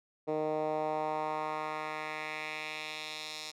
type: tone with band-pass filter sweep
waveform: 10% pulse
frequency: 154.4 Hz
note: D#3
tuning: 13 cents flat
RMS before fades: -36 dBFS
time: 0.27-3.52 s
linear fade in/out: 20 ms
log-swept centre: 470 to 4800 Hz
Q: 1.7
effects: none